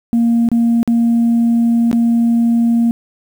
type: tone with dropouts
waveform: sine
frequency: 233.1 Hz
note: A#3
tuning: in tune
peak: -8 dBFS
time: 0.13-2.91 s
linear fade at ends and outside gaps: 0 ms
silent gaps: 0.488-0.516 / 0.83-0.876 / 1.914-1.929 s
effects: tanh soft clip ceiling -7 dBFS + 7-bit